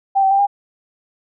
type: tone with pitch steps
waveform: sine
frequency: 784 / 771 / 789 / 806 Hz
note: G5 / G5 / G5 / G5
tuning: 0 / -29 / +11 / +48 cents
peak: -11 dBFS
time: 0.15-0.47 s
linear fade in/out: 20 ms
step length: 80 ms
effects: none